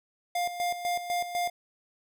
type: tone with tremolo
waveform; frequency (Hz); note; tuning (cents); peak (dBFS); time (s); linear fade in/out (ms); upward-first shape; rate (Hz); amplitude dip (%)
square; 704; F5; +14; -27; 0.35-1.5; 5; square; 4; 65
effects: none